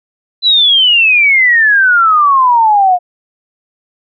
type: exponential sweep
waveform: sine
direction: down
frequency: 4035 to 703 Hz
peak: -5 dBFS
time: 0.42-2.99 s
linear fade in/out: 50 ms
effects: none